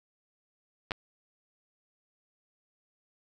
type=clicks; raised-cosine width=0.3 ms; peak=-18 / -14 dBFS; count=2; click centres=0.909 / 0.918 s; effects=none